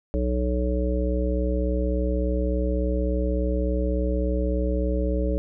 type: harmonic tone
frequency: 61.74 Hz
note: B1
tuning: in tune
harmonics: 1 / 3 / 5 / 7 / 9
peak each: -23 / -31 / -30 / -31 / -30 dBFS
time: 0.14-5.38 s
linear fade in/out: 0 ms
effects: none